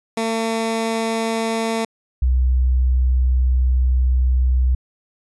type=tone pair in turn; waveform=15% pulse / sine; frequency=225.6 / 63.31 Hz; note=A3 / B1; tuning=+44 / +44 cents; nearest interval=octave + minor seventh; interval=2200 cents; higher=first; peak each=-13 dBFS; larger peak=neither; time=0.17-1.85 / 2.22-4.75 s; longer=second; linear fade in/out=5 ms; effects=resampled to 24000 Hz